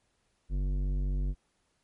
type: tone with tanh clipping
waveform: sine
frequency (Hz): 47.81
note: G1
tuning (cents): -43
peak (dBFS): -29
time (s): 0.49-1.35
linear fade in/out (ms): 50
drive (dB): 13
effects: pink hiss -74 dBFS RMS until 1.83 s + MP3 48 kbps